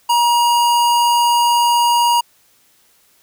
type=tone; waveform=square; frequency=951 Hz; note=A#5; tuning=34 cents sharp; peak=-12 dBFS; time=0.09-2.21 s; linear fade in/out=10 ms; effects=white hiss -55 dBFS RMS until 3.22 s